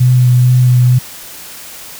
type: tone with vibrato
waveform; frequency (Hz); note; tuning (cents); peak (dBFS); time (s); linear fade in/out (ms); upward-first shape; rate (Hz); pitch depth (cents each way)
sine; 125.1; B2; +23; -5; 0-0.99; 10; sine; 2.2; 15
effects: white hiss -31 dBFS RMS until 1.99 s